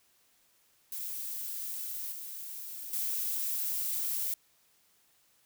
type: noise with level steps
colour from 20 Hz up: violet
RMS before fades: -38 / -42 / -33 dBFS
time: 0.92-4.34 s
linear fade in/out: 2 ms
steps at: 2.12 / 2.93 s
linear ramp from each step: 2 ms
effects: white hiss -68 dBFS RMS until 5.45 s